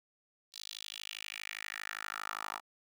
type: tone with high-pass filter sweep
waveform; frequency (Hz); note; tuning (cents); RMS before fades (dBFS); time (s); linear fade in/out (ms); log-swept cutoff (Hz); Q
10% pulse; 52.5; G#1; +19; -43; 0.52-2.61; 50; 4300 to 1000; 3.2
effects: none